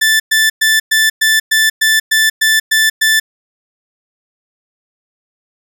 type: tone bursts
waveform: sawtooth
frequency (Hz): 1760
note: A6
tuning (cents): 0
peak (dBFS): -5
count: 11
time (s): 0.01-3.2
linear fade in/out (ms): 10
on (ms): 190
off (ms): 110
effects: none